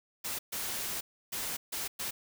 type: noise bursts at uneven times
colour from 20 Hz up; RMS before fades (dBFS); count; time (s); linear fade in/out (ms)
white; -36; 5; 0.24-0.39 / 0.52-1.01 / 1.32-1.57 / 1.72-1.88 / 1.99-2.11; 10
effects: none